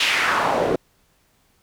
pink noise with band-pass filter sweep, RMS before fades -20 dBFS, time 0-0.76 s, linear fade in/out 5 ms, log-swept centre 3300 to 380 Hz, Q 2.1, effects pink hiss -62 dBFS RMS until 1.62 s

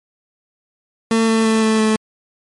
30% pulse tone with pitch steps, 225.5 / 223.6 / 221.6 / 219.7 / 217.8 Hz, A3 / A3 / A3 / A3 / A3, +43 / +28 / +13 / -2 / -17 cents, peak -10 dBFS, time 1.11-1.96 s, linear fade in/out 2 ms, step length 170 ms, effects MP3 48 kbps

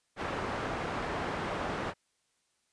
white low-pass noise, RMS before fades -35 dBFS, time 0.16-1.94 s, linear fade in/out 50 ms, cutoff 1200 Hz, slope 12 dB/octave, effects white hiss -75 dBFS RMS until 2.72 s + resampled to 22050 Hz

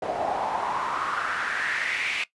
pink noise with band-pass filter sweep, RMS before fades -28 dBFS, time 0.02-2.24 s, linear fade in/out 5 ms, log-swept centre 630 to 2500 Hz, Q 4.7, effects noise-tail reverb RT60 0.1 s tail -18 dB re dry + resampled to 24000 Hz

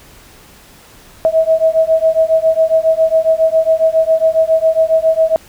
sine beating tone pair, 641 / 648.3 Hz, E5 / E5, -49 / -29 cents, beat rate 7.3 Hz, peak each -12 dBFS, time 1.25-5.36 s, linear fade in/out 0 ms, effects pink hiss -42 dBFS RMS until 5.48 s

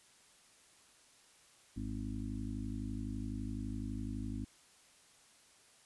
harmonic tone, 51.91 Hz, G#1, in tune, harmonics 1 / 2 / 4 / 5 / 6, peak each -43 / -43 / -45 / -43 / -49 dBFS, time 1.76-4.45 s, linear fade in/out 10 ms, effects white hiss -64 dBFS RMS until 5.85 s + resampled to 24000 Hz

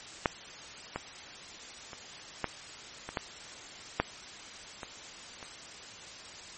clicks, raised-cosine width 0.5 ms, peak -9 / -17 / -27 / -14 / -22 / -14 / -9 / -23 / -28 dBFS, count 9, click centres 0.258 / 0.96 / 1.932 / 2.443 / 3.09 / 3.172 / 4 / 4.832 / 5.428 s, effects white hiss -46 dBFS RMS until 6.57 s + MP3 32 kbps

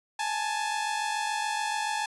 sawtooth tone pair together, 835 / 882 Hz, G#5 / A5, +9 / +4 cents, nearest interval minor second, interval 95 cents, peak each -27 dBFS, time 0.19-2.06 s, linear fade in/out 5 ms, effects resampled to 24000 Hz

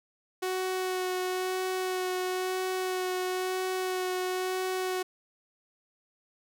sawtooth tone with vibrato, 370.1 Hz, F#4, in tune, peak -25 dBFS, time 0.42-5.03 s, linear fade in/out 10 ms, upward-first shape sine, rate 1 Hz, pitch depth 13 cents each way, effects none

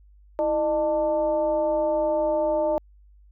sine tone with frequency modulation, 608 Hz, D#5, 40 cents flat, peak -20 dBFS, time 0.39-2.78 s, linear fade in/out 0 ms, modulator 281 Hz, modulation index 0.71, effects added 50 Hz sine -50 dBFS peak until 3.31 s

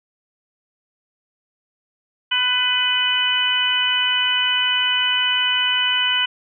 harmonic tone, 499.4 Hz, B4, 19 cents sharp, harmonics 2 / 3 / 4 / 5 / 6, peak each -28 / -24 / -28 / -25 / -18 dBFS, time 2.31-6.26 s, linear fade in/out 10 ms, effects none

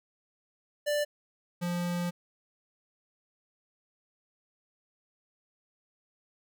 square tone pair in turn, 589 / 175.11 Hz, D5 / F3, +5 / +5 cents, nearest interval octave + major sixth, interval 2100 cents, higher first, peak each -27 / -30 dBFS, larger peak first, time 0.86-1.05 / 1.61-2.11 s, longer second, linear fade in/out 20 ms, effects none

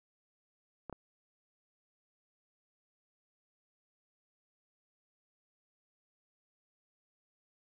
clicks, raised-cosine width 1 ms, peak -27 / -29 dBFS, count 2, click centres 0.897 / 0.927 s, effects none

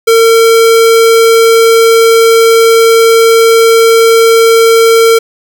square tone, 455.1 Hz, A#4, 42 cents flat, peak -3 dBFS, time 0.07-5.19 s, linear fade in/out 10 ms, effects 7-bit

